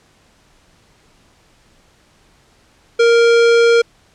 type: tone with hard clipping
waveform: sine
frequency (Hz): 466.6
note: A#4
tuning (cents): +2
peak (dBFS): -10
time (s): 2.99-3.82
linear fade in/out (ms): 10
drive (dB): 18
effects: pink hiss -53 dBFS RMS until 4.14 s + low-pass 8000 Hz 12 dB/octave